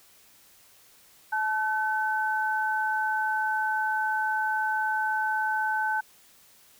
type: tone pair together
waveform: sine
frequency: 865.9 / 1522 Hz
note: A5 / F#6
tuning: -28 / +48 cents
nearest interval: minor seventh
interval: 976 cents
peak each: -27 dBFS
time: 1.32-6.01 s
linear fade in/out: 10 ms
effects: white hiss -57 dBFS RMS until 6.79 s